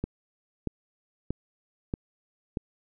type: click train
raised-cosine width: 3 ms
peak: -16 dBFS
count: 5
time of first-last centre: 0.04-2.572 s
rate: 1.58 Hz
effects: none